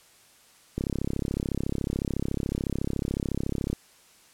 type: click train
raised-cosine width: 3 ms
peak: -15 dBFS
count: 101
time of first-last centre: 0.78-3.73 s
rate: 33.9 Hz
effects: white hiss -57 dBFS RMS until 4.33 s + low-pass 11000 Hz 12 dB/octave